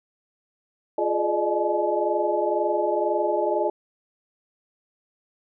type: tone cluster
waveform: sine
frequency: 349.4 / 420.9 / 595 / 617 / 853 Hz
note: F4 / G#4 / D5 / D#5 / G#5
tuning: +1 / +23 / +22 / -15 / +46 cents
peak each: -27 dBFS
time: 0.98-3.7 s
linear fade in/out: 5 ms
effects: none